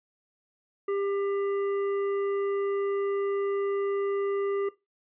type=tone with hard clipping; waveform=sine; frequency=398.2 Hz; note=G4; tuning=27 cents sharp; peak=-28 dBFS; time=0.88-4.69 s; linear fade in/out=5 ms; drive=9 dB; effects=noise-tail reverb RT60 0.2 s tail -17 dB re dry + resampled to 8000 Hz